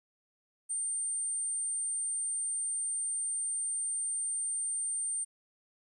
sine tone, 8870 Hz, C#9, in tune, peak -31 dBFS, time 0.69-5.25 s, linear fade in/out 20 ms, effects 12-bit

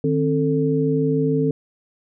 sine tone cluster, 153.6 / 266.7 / 443.5 Hz, D#3 / C4 / A4, -22 / +33 / +14 cents, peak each -21 dBFS, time 0.04-1.51 s, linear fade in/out 2 ms, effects none

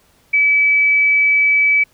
sine tone, 2295 Hz, D7, 40 cents flat, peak -10 dBFS, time 0.33-1.84 s, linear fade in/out 10 ms, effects pink hiss -55 dBFS RMS until 1.93 s

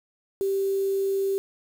sine tone with quantisation, 390.5 Hz, G4, 7 cents flat, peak -22 dBFS, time 0.41-1.38 s, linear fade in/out 0 ms, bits 7, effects none

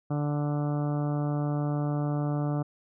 harmonic tone, 146.83 Hz, D3, in tune, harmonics 1 / 2 / 3 / 4 / 5 / 6 / 7 / 8 / 9 / 10, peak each -27 / -32 / -41 / -38 / -40 / -46 / -50 / -45 / -48 / -55 dBFS, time 0.1-2.63 s, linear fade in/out 10 ms, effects none

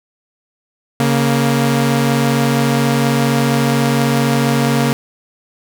sawtooth tone pair together, 139.08 / 233.9 Hz, C#3 / A#3, +6 / +6 cents, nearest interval major sixth, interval 900 cents, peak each -11 dBFS, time 1-4.93 s, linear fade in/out 0 ms, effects none

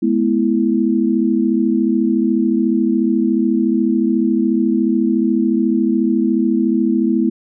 sine chord, E major, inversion first, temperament equal with one note detuned, 212.9 / 246.9 / 329.6 Hz, G#3 / B3 / E4, +43 / 0 / 0 cents, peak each -17 dBFS, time 0.02-7.3 s, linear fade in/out 10 ms, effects none

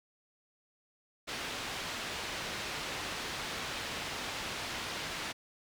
white low-pass noise, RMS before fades -39 dBFS, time 1.27-5.33 s, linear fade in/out 20 ms, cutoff 3700 Hz, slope 12 dB/octave, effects none

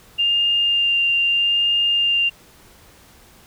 sine tone with vibrato, 2800 Hz, F7, 4 cents sharp, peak -15 dBFS, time 0.18-2.3 s, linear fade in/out 20 ms, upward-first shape sine, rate 0.79 Hz, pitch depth 10 cents each way, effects pink hiss -49 dBFS RMS until 3.46 s

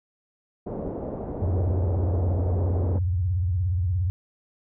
white low-pass noise, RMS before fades -32 dBFS, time 0.66-2.99 s, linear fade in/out 10 ms, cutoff 600 Hz, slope 24 dB/octave
sine tone with vibrato, 89.7 Hz, F2, 47 cents sharp, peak -21 dBFS, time 1.42-4.1 s, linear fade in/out 0 ms, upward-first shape sine, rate 17 Hz, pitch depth 170 cents each way
effects none

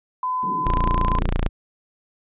sine tone with pitch glide, 1012 to 1022 Hz, B5 to C6, +42 to -41 cents, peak -21 dBFS, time 0.23-1.19 s, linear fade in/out 2 ms, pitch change +17 cents, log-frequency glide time 0.65-0.99 s
pink band-pass noise, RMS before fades -34 dBFS, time 0.43-1.29 s, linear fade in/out 0 ms, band 150 to 400 Hz, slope 48 dB/octave
sawtooth tone, 28.9 Hz, A#0, 14 cents flat, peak -15 dBFS, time 0.65-1.49 s, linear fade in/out 20 ms
effects resampled to 8000 Hz

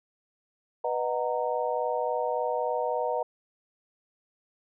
sine chord, B major seventh, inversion none, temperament just, 493.9 / 617.4 / 740.8 / 926 Hz, B4 / D#5 / F#5 / A#5, 0 / -14 / +2 / -12 cents, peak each -30 / -31 / -33 / -32 dBFS, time 0.84-3.23 s, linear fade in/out 5 ms, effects none

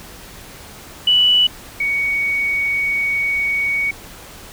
sine tone pair in turn, 2960 / 2238 Hz, F#7 / C#7, 0 / +16 cents, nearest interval perfect fourth, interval 484 cents, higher first, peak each -10 / -16 dBFS, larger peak first, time 1.07-1.47 / 1.8-3.91 s, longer second, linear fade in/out 5 ms, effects pink hiss -38 dBFS RMS until 4.52 s

